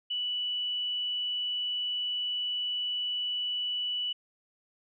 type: tone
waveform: sine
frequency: 2960 Hz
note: F#7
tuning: in tune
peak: -29 dBFS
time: 0.1-4.13 s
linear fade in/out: 10 ms
effects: none